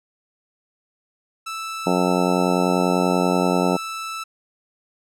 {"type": "tone", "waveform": "sawtooth", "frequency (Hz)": 1318.5, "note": "E6", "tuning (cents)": 0, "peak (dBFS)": -24, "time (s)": [1.46, 4.24], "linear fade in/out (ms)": 10}
{"type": "harmonic tone", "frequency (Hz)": 90.3, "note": "F#2", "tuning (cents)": -42, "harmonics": [2, 3, 4, 5, 6, 7, 8, 9, 10], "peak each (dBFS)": [-22, -24, -25, -26, -27, -27, -28, -29, -29], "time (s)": [1.86, 3.77], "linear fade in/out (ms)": 10}
{"effects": ["low-pass 11000 Hz 12 dB/octave"]}